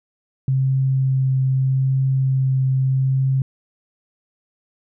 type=tone with vibrato; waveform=sine; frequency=132.6 Hz; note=C3; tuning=23 cents sharp; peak=-15 dBFS; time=0.48-3.42 s; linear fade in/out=2 ms; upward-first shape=triangle; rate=0.8 Hz; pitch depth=11 cents each way; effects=none